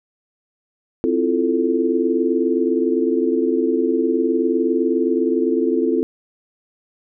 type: chord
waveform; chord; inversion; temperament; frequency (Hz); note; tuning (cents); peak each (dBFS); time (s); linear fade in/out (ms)
sine; F major seventh; second; equal; 261.6 / 329.6 / 349.2 / 440; C4 / E4 / F4 / A4; 0 / 0 / 0 / 0; -21; 1.04-6.03; 0
effects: none